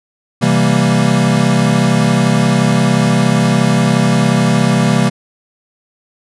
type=chord; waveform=square; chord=C dominant seventh; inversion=none; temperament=equal; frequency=130.81 / 164.81 / 196 / 233.1 Hz; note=C3 / E3 / G3 / Bb3; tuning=0 / 0 / 0 / 0 cents; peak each=-16 dBFS; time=0.41-5.1 s; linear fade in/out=20 ms; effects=resampled to 24000 Hz